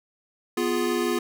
square chord, F diminished, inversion second, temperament equal, 246.9 / 349.2 / 415.3 Hz, Cb4 / F4 / Ab4, 0 / 0 / 0 cents, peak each -29 / -26 / -29 dBFS, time 0.57-1.19 s, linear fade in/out 5 ms, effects none

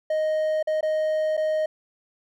triangle tone with dropouts, 622.3 Hz, D#5, in tune, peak -19 dBFS, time 0.1-1.66 s, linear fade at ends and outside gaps 5 ms, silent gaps 0.628-0.672 / 0.809-0.828 / 1.369-1.375 s, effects none

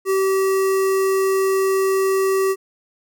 square tone with notch filter, 384.9 Hz, G4, 32 cents flat, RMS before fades -18 dBFS, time 0.05-2.56 s, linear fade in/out 50 ms, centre 3600 Hz, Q 1.1, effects none

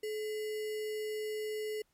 sine tone with sample-and-hold, 428.5 Hz, A4, 46 cents flat, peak -34 dBFS, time 0.03-1.82 s, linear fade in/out 5 ms, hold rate 2450 Hz, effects pink hiss -75 dBFS RMS until 1.93 s + MP3 64 kbps

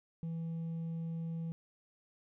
triangle tone with hard clipping, 164.81 Hz, E3, in tune, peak -35 dBFS, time 0.23-1.52 s, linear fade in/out 0 ms, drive 1 dB, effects none

